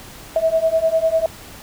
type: beating tone pair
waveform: sine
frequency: 643 / 653 Hz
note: E5 / E5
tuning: -43 / -17 cents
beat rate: 10 Hz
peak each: -18 / -17 dBFS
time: 0.36-1.26 s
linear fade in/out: 2 ms
effects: pink hiss -39 dBFS RMS until 1.62 s